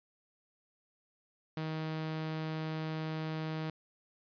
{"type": "tone", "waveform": "sawtooth", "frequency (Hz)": 157.8, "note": "D#3", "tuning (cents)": 25, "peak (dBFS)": -31, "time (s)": [1.57, 3.7], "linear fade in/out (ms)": 2, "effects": ["resampled to 11025 Hz"]}